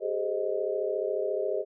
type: chord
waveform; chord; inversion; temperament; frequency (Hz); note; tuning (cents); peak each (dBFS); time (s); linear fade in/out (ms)
sine; Ab major seventh; third; equal with one note detuned; 392 / 426.2 / 523.3 / 622.3; G4 / Ab4 / C5 / Eb5; 0 / +45 / 0 / 0; -32 / -32 / -33 / -32; 0-1.65; 50
effects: none